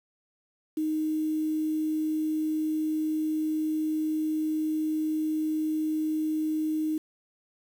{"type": "tone with quantisation", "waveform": "sine", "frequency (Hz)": 311, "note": "D#4", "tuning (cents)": -1, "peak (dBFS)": -25, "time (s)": [0.77, 6.98], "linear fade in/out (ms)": 5, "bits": 8, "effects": []}